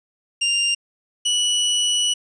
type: tone pair in turn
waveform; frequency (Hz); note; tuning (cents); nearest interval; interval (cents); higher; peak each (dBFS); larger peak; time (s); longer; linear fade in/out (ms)
sawtooth; 2794 / 2946; F7 / F#7; 0 / -8; minor second; 92; second; -14; neither; 0.41-0.75 / 1.25-2.14; second; 10
effects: resampled to 22050 Hz